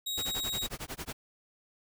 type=tone; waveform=sawtooth; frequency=3800 Hz; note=A#7; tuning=33 cents sharp; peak=-29 dBFS; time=0.06-0.67 s; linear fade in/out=10 ms
type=noise with tremolo; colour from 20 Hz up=pink; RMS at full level=-37 dBFS; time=0.17-1.13 s; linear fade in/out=10 ms; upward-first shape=sine; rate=11 Hz; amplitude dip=100%
effects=none